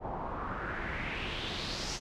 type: noise with low-pass filter sweep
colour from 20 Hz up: pink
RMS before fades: -37 dBFS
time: 0-2 s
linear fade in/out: 50 ms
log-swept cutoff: 760 to 6100 Hz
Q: 3.2
effects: none